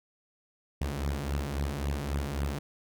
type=beating tone pair; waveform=sawtooth; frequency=69.3 / 73 Hz; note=C#2 / D2; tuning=0 / -10 cents; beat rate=3.7 Hz; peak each=-28 / -30 dBFS; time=0.81-2.59 s; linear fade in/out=5 ms; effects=none